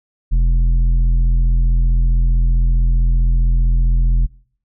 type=tone with tanh clipping; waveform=triangle; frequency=42.3 Hz; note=E1; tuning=45 cents sharp; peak=-12 dBFS; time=0.31-4.27 s; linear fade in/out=20 ms; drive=12 dB; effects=noise-tail reverb RT60 0.6 s tail -24 dB re dry